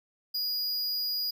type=tone; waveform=square; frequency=4892 Hz; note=D#8; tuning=30 cents flat; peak=-29 dBFS; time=0.34-1.31 s; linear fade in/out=10 ms; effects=none